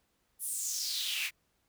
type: noise with high-pass filter sweep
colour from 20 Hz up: pink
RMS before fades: -35 dBFS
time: 0.39-1.31 s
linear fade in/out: 50 ms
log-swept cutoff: 11000 to 2200 Hz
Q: 4.4
effects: pink hiss -75 dBFS RMS until 1.68 s